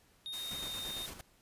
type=tone with pitch glide; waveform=triangle; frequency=3705 to 3679 Hz; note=A#7 to A#7; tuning=-11 to -24 cents; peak=-38 dBFS; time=0.26-1.06 s; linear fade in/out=0 ms; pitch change=-13 cents; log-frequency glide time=0.6-0.66 s
type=noise; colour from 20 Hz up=white; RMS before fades=-46 dBFS; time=0.32-1.11 s; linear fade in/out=20 ms
type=noise with tremolo; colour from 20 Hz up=pink; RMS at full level=-46 dBFS; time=0.51-1.21 s; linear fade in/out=0 ms; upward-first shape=square; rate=8.8 Hz; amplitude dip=55%
effects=pink hiss -67 dBFS RMS until 1.41 s + resampled to 32000 Hz